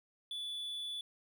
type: tone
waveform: triangle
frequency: 3456 Hz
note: A7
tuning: 32 cents flat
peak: -37 dBFS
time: 0.31-1.01 s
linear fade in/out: 2 ms
effects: none